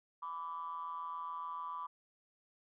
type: ring-modulated tone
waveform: triangle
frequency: 83.5 Hz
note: E2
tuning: 23 cents sharp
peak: -34 dBFS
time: 0.22-1.87 s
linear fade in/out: 10 ms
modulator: 1080 Hz
effects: tanh soft clip ceiling -31 dBFS